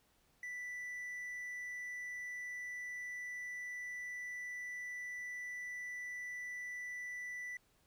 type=tone; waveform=triangle; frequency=1975.5 Hz; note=B6; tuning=in tune; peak=-40 dBFS; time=0.43-7.57 s; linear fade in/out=2 ms; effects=pink hiss -73 dBFS RMS until 7.86 s